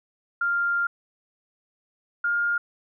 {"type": "tone pair in turn", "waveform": "sine", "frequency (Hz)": [1396.9, 1412.3], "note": ["F6", "F6"], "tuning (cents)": [0, 19], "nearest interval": "unison", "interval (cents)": 19, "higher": "second", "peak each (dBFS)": -21, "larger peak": "neither", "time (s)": [[0.41, 0.87], [2.24, 2.58]], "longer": "first", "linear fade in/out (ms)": 5, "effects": []}